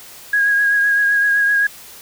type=tone with vibrato; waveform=sine; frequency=1645 Hz; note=G#6; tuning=17 cents flat; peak=-12 dBFS; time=0.33-1.67 s; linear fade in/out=5 ms; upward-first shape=triangle; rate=7.8 Hz; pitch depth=30 cents each way; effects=white hiss -39 dBFS RMS until 2.01 s